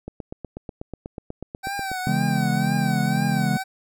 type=click train; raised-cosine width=2 ms; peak=-19 dBFS; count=16; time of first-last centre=0.08-1.916 s; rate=8.17 Hz
type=tone with vibrato; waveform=25% pulse; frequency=769 Hz; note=G5; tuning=33 cents flat; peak=-23 dBFS; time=1.63-3.64 s; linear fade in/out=20 ms; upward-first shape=triangle; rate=2 Hz; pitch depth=83 cents each way
type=chord; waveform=triangle; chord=C# minor seventh; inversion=none; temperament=just; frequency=138.59 / 166.31 / 207.9 / 249.5 Hz; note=C#3 / E3 / G#3 / B3; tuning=0 / +16 / +2 / +18 cents; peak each=-23 / -23 / -22 / -27 dBFS; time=2.07-3.57 s; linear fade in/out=0 ms
effects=none